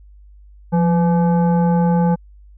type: tone with frequency modulation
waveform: sine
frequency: 174.61 Hz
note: F3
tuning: in tune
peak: -12 dBFS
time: 0.72-2.16 s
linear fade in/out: 20 ms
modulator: 677 Hz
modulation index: 0.64
effects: added 50 Hz sine -41 dBFS peak until 2.57 s